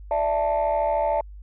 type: chord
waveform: sine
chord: D suspended second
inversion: none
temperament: just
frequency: 587.3 / 660.7 / 881 Hz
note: D5 / E5 / A5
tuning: 0 / +4 / +2 cents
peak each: -23 / -23 / -23 dBFS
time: 0.11-1.21 s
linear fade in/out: 2 ms
effects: tanh soft clip ceiling -15 dBFS + added 50 Hz sine -38 dBFS peak until 1.42 s